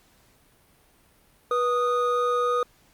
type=tone pair together; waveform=triangle; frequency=487.4 / 1241 Hz; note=B4 / D#6; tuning=-23 / -5 cents; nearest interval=octave + major third; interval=1618 cents; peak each=-22 dBFS; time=1.51-2.63 s; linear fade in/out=2 ms; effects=pink hiss -60 dBFS RMS until 2.93 s + Opus 48 kbps